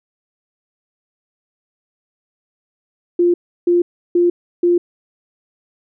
sine tone bursts, 349.2 Hz, F4, in tune, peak -10 dBFS, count 4, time 3.19-4.78 s, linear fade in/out 5 ms, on 150 ms, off 330 ms, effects none

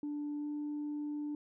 sine tone with pitch glide, 293.7 to 295.6 Hz, D4 to D4, 0 to +11 cents, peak -34 dBFS, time 0.03-1.35 s, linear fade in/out 2 ms, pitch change +11 cents, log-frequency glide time 0.39-0.46 s, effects tanh soft clip ceiling -33 dBFS

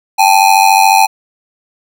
square ring-modulated tone, 830.6 Hz, G#5, in tune, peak -3 dBFS, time 0.18-1.07 s, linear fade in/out 20 ms, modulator 47 Hz, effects none

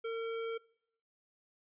square tone, 455.3 Hz, A#4, 41 cents flat, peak -36 dBFS, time 0.04-0.58 s, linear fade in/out 10 ms, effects noise-tail reverb RT60 0.7 s tail -23 dB re dry + resampled to 8000 Hz

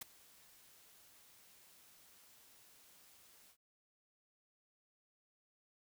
white noise with ADSR envelope, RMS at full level -42 dBFS, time 0.01-3.57 s, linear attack 9 ms, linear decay 11 ms, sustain -22 dB, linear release 73 ms, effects none

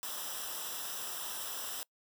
white noise with comb filter, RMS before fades -40 dBFS, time 0.03-1.83 s, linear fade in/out 0 ms, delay 0.45 ms, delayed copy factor -0.75, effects noise-tail reverb RT60 0.1 s tail -25 dB re dry

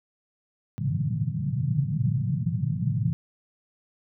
pink band-pass noise, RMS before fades -26 dBFS, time 0.78-3.13 s, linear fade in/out 0 ms, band 110 to 170 Hz, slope 48 dB/octave, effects none

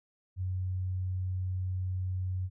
sine tone, 92.5 Hz, F#2, in tune, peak -30 dBFS, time 0.36-2.5 s, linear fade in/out 50 ms, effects none

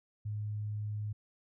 sine tone, 105.3 Hz, G#2, 24 cents sharp, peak -34 dBFS, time 0.25-1.13 s, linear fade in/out 10 ms, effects none

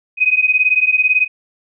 sine beating tone pair, 2500 / 2518 Hz, D#7 / D#7, +8 / +20 cents, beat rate 18 Hz, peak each -14 dBFS, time 0.17-1.28 s, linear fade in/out 50 ms, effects none

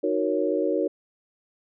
sine chord, D# minor seventh, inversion none, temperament equal, 311.1 / 370 / 466.2 / 554.4 Hz, D#4 / F#4 / A#4 / C#5, 0 / 0 / 0 / 0 cents, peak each -27 dBFS, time 0.03-0.88 s, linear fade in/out 10 ms, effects none

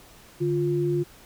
sine tone pair together, 146.83 / 350.3 Hz, D3 / F4, 0 / +5 cents, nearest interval octave + minor third, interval 1505 cents, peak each -26 / -23 dBFS, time 0.4-1.04 s, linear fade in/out 20 ms, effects pink hiss -51 dBFS RMS until 1.25 s

